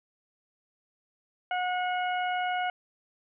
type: harmonic tone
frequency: 727 Hz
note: F#5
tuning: 31 cents flat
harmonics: 1 / 2 / 3 / 4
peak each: -28 / -34 / -38 / -40 dBFS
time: 1.51-2.7 s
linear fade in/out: 2 ms
effects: none